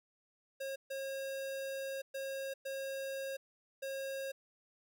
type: tone bursts at uneven times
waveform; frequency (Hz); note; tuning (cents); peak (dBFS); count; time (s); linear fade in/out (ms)
square; 541; C#5; -42; -39; 5; 0.6-0.76 / 0.9-2.02 / 2.14-2.54 / 2.65-3.37 / 3.82-4.32; 10
effects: none